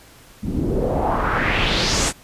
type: noise with low-pass filter sweep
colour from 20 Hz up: pink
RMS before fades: -20 dBFS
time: 0.42-2.13 s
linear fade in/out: 50 ms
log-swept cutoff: 200 to 8800 Hz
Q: 2.8
effects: pink hiss -47 dBFS RMS until 2.23 s + resampled to 32000 Hz